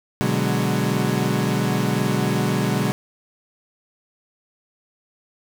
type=chord; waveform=30% pulse; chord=G# half-diminished seventh; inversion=first; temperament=equal with one note detuned; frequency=123.04 / 146.83 / 185 / 207.7 Hz; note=B2 / D3 / F#3 / G#3; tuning=-6 / 0 / 0 / 0 cents; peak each=-22 dBFS; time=0.21-2.92 s; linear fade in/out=0 ms; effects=none